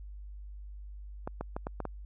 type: clicks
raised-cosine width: 1 ms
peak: -21 dBFS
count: 6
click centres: 1.275 / 1.41 / 1.565 / 1.669 / 1.803 / 1.853 s
effects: added 50 Hz sine -42 dBFS peak until 2.05 s